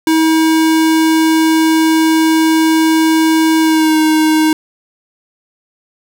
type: tone with pitch glide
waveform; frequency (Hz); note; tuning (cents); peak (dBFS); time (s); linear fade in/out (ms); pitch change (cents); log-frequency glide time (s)
square; 320 to 312.9; D#4 to D#4; +49 to +10; -9; 0.07-4.53; 2; -39; 3.6-3.97
effects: none